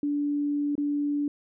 sine tone with dropouts, 290.1 Hz, D4, 21 cents flat, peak -24 dBFS, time 0.03-1.28 s, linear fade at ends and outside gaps 2 ms, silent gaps 0.754-0.779 s, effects none

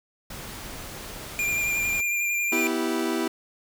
pink noise, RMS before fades -38 dBFS, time 0.3-2.01 s, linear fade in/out 5 ms
square tone with vibrato, 2393 Hz, D7, 32 cents sharp, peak -24 dBFS, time 1.39-2.67 s, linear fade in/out 0 ms, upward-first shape sine, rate 11 Hz, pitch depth 19 cents each way
40% pulse chord, E minor, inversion second, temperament equal with one note detuned, 246.9 / 326.8 / 392 Hz, B3 / E4 / G4, 0 / -15 / 0 cents, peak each -29 / -26 / -29 dBFS, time 2.52-3.28 s, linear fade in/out 5 ms
effects none

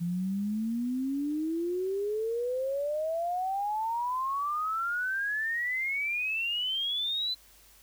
sine exponential sweep, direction up, 168.9 to 4059 Hz, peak -28 dBFS, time 0-7.35 s, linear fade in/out 20 ms, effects added 50 Hz sine -63 dBFS peak until 7.82 s + white hiss -58 dBFS RMS until 7.82 s

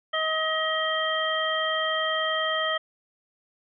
harmonic tone, 633 Hz, D#5, 30 cents sharp, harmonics 1 / 2 / 3 / 5, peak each -29 / -29 / -29 / -29 dBFS, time 0.13-2.78 s, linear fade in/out 10 ms, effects none

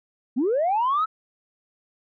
sine linear sweep, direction up, 220.5 to 1328 Hz, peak -18 dBFS, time 0.36-1.06 s, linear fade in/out 20 ms, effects tanh soft clip ceiling -16 dBFS

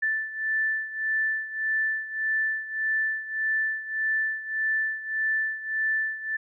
sine beating tone pair, 1760 / 1761.7 Hz, A6 / A6, 0 / +2 cents, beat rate 1.7 Hz, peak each -26 / -30 dBFS, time 0.02-6.37 s, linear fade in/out 10 ms, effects none

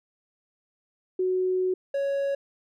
sine / triangle tone pair in turn, 370 / 555.9 Hz, F#4 / C#5, 0 / +5 cents, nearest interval perfect fifth, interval 705 cents, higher second, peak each -22 dBFS, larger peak neither, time 1.19-1.74 / 1.94-2.35 s, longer first, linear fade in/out 5 ms, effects none

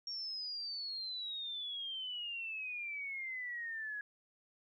sine exponential sweep, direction down, 5570 to 1664 Hz, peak -39 dBFS, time 0.07-4.01 s, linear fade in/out 2 ms, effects 13-bit

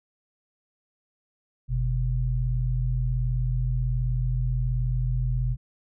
sine tone pair together, 47.12 / 125.8 Hz, F#1 / B2, +32 / +32 cents, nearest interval octave + perfect fourth, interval 1700 cents, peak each -25 dBFS, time 1.68-5.57 s, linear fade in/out 50 ms, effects none

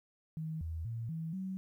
sine tone with pitch steps, 158.6 / 81.2 / 114.8 / 162.2 / 189.2 Hz, D#3 / E2 / A#2 / E3 / F#3, +33 / -26 / -26 / -28 / +39 cents, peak -36 dBFS, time 0.37-1.57 s, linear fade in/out 0 ms, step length 240 ms, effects 12-bit

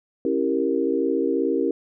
sine chord, C# diminished seventh, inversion none, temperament equal with one note detuned, 273.1 / 329.6 / 392 / 466.2 Hz, C#4 / E4 / G4 / Bb4, -26 / 0 / 0 / 0 cents, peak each -25 dBFS, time 0.25-1.71 s, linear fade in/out 2 ms, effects none

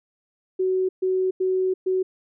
sine tone bursts at uneven times, 373.8 Hz, F#4, 18 cents sharp, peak -19 dBFS, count 4, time 0.59-0.89 / 1.02-1.31 / 1.4-1.74 / 1.86-2.03 s, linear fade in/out 10 ms, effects none

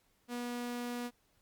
sawtooth tone, 242.3 Hz, B3, 33 cents flat, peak -33 dBFS, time 0.28-1.11 s, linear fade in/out 50 ms, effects pink hiss -73 dBFS RMS until 1.41 s + Opus 48 kbps

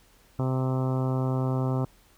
harmonic tone, 130.1 Hz, C3, 9 cents flat, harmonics 1 / 2 / 3 / 4 / 5 / 6 / 7 / 8 / 9 / 10, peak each -25 / -31 / -35 / -37 / -39 / -41 / -42 / -43 / -44 / -45 dBFS, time 0.39-1.85 s, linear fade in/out 2 ms, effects added 41 Hz sine -60 dBFS peak until 2.17 s + pink hiss -60 dBFS RMS until 2.17 s

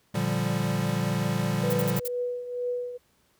square chord, G minor seventh, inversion first, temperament equal, 116.54 / 146.83 / 174.61 / 196 Hz, Bb2 / D3 / F3 / G3, 0 / 0 / 0 / 0 cents, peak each -31 dBFS, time 0.14-2 s, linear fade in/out 10 ms
sine tone with tremolo, 490.8 Hz, B4, 11 cents flat, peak -25 dBFS, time 1.62-2.98 s, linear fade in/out 20 ms, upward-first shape triangle, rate 2.1 Hz, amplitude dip 70%
violet noise bursts, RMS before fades -32 dBFS, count 5, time 1.7-2.08 s, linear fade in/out 5 ms, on 32 ms, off 55 ms
effects pink hiss -66 dBFS RMS until 3.39 s + high-pass 60 Hz 12 dB/octave

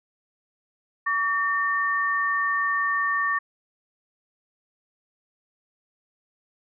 sine tone pair together, 1140.9 / 1815 Hz, C#6 / A#6, +50 / -47 cents, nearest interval minor sixth, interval 803 cents, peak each -24 dBFS, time 1.06-3.39 s, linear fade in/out 10 ms, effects none

